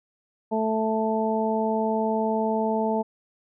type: harmonic tone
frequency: 220 Hz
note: A3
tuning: in tune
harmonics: 1 / 2 / 3 / 4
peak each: -26 / -27 / -28 / -28 dBFS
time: 0.51-3.03 s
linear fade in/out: 20 ms
effects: none